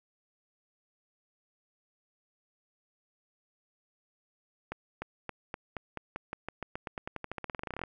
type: accelerating click train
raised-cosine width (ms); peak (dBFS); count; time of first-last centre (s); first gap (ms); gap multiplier
0.5; -21; 30; 4.72-7.837; 300; 0.91
effects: none